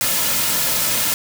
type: noise with comb filter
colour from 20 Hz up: white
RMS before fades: -19 dBFS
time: 0.01-1.14 s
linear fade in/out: 0 ms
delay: 2.6 ms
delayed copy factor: -0.5
effects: none